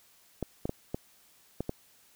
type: clicks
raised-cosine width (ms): 2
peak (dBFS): -18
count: 6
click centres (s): 0.427 / 0.655 / 0.694 / 0.945 / 1.606 / 1.694
effects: white hiss -62 dBFS RMS until 2.15 s